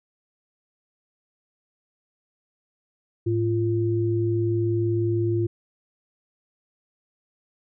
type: tone pair together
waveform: sine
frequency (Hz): 108.53 / 344.8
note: A2 / F4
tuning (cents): -23 / -22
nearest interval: octave + minor sixth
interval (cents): 2001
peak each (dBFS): -23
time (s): 3.26-5.47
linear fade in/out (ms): 10
effects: none